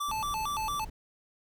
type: tone with vibrato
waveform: square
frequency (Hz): 1009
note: B5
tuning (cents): +37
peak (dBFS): -31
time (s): 0-0.85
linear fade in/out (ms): 10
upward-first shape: square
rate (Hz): 4.4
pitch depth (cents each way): 250
type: noise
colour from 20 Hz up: brown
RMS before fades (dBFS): -44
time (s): 0.08-0.9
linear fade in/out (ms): 5
effects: none